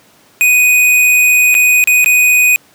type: tone with dropouts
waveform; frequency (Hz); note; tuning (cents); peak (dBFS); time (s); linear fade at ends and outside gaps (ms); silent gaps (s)
square; 2489; D#7; 0; -7; 0.41-2.56; 0; 1.543-1.55 / 1.84-1.874 / 2.044-2.06
effects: pink hiss -47 dBFS RMS until 2.74 s + high-pass 150 Hz 12 dB/octave